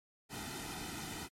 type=noise with comb filter; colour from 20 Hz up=pink; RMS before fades=-43 dBFS; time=0.29-1.29 s; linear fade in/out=50 ms; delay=1.8 ms; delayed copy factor=-0.8; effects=low-pass 12000 Hz 12 dB/octave + MP3 64 kbps